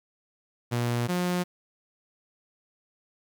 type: tone pair in turn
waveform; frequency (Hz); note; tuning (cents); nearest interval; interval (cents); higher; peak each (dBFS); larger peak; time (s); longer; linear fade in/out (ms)
sawtooth; 119.8 / 178.63; A#2 / F3; +48 / +39; perfect fifth; 691; second; -21; neither; 0.71-1.08 / 1.08-1.44; first; 20
effects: 10-bit